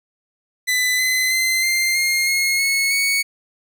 sawtooth tone with pitch steps, 2003 / 2033 / 2064 / 2095 / 2127 / 2159 / 2192 / 2225 Hz, B6 / B6 / C7 / C7 / C7 / C#7 / C#7 / C#7, +24 / +50 / -24 / +2 / +28 / -46 / -20 / +6 cents, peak -13 dBFS, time 0.67-3.23 s, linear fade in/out 20 ms, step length 320 ms, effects none

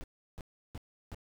brown noise bursts, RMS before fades -42 dBFS, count 4, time 0.01-1.146 s, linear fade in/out 0 ms, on 29 ms, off 340 ms, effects none

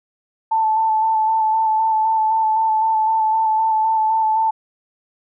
sine tone with vibrato, 880 Hz, A5, in tune, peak -14 dBFS, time 0.51-4.51 s, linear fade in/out 10 ms, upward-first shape square, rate 3.9 Hz, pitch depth 17 cents each way, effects none

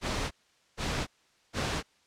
pink noise bursts, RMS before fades -31 dBFS, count 3, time 0.01-1.83 s, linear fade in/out 50 ms, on 300 ms, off 460 ms, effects white hiss -66 dBFS RMS until 2.06 s + low-pass 6000 Hz 12 dB/octave

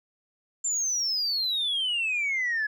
sine exponential sweep, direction down, 7350 to 1682 Hz, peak -23 dBFS, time 0.64-2.67 s, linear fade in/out 10 ms, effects tanh soft clip ceiling -22 dBFS

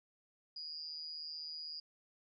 sine tone with amplitude modulation, 4871 Hz, D#8, 38 cents flat, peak -39 dBFS, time 0.56-1.8 s, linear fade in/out 5 ms, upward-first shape sine, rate 156 Hz, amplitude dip 80%, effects none

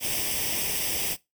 white noise with comb filter, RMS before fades -28 dBFS, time 0-1.17 s, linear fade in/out 50 ms, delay 0.36 ms, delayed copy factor +0.75, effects noise-tail reverb RT60 0.2 s tail -20 dB re dry

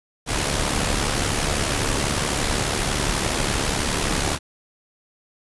pink noise with amplitude modulation, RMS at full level -20 dBFS, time 0.26-4.39 s, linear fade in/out 50 ms, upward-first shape sine, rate 72 Hz, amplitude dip 55%, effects resampled to 24000 Hz

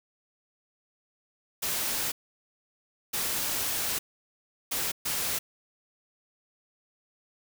white noise bursts at uneven times, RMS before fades -30 dBFS, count 4, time 1.62-2.12 / 3.13-3.99 / 4.71-4.92 / 5.05-5.39 s, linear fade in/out 10 ms, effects none

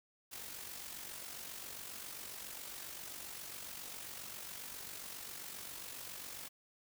white noise with amplitude modulation, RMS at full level -45 dBFS, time 0.31-6.49 s, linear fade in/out 20 ms, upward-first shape sine, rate 47.4 Hz, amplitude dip 50%, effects none

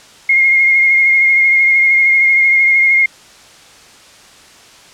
sine tone with vibrato, 2139 Hz, C7, 38 cents sharp, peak -7 dBFS, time 0.29-3.06 s, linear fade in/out 5 ms, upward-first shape triangle, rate 13 Hz, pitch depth 28 cents each way, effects white hiss -41 dBFS RMS until 4.93 s + low-pass 7000 Hz 12 dB/octave

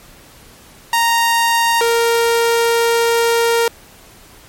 sawtooth tone pair in turn, 930 / 465 Hz, A#5 / A#4, -4 / -4 cents, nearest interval octave, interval 1200 cents, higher first, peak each -8 dBFS, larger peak neither, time 0.93-1.81 / 1.81-3.68 s, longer second, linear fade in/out 2 ms, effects pink hiss -43 dBFS RMS until 4.48 s + MP3 64 kbps

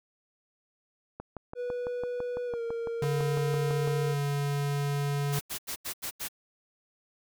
click train, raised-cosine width 1 ms, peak -24 dBFS, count 17, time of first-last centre 1.2-3.876 s, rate 5.98 Hz
triangle tone with pitch glide, 490 to 463.6 Hz, B4 to A#4, -14 to -10 cents, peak -29 dBFS, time 1.55-4.16 s, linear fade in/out 50 ms, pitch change -96 cents, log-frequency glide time 2.46-2.61 s
square tone, 142.7 Hz, D3, 49 cents flat, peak -28 dBFS, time 3.02-5.39 s, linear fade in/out 2 ms
white noise bursts, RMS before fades -35 dBFS, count 6, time 5.32-6.286 s, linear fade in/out 20 ms, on 91 ms, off 84 ms
effects none

